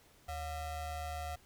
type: ring-modulated tone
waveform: square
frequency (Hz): 320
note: D#4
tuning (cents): +49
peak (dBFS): -36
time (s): 0.28-1.36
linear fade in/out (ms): 10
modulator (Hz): 396
effects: pink hiss -64 dBFS RMS until 1.45 s